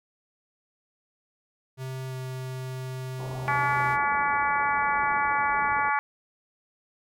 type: tone with pitch glide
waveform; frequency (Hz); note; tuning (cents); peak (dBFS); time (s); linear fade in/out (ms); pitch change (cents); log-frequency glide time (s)
square; 130.81 to 129.61; C3 to C3; 0 to -16; -33; 1.77-3.98; 50; -16; 2.08-2.14
type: low-pass noise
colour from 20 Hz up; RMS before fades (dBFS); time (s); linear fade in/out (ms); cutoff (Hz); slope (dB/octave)
white; -41; 3.19-5.9; 5; 1000; 48
type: harmonic tone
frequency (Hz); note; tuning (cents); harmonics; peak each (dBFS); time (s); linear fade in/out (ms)
285.5; D4; -49; 3 / 4 / 5 / 6 / 7 / 8; -26 / -28 / -30 / -32 / -33 / -34; 3.48-5.99; 0
effects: none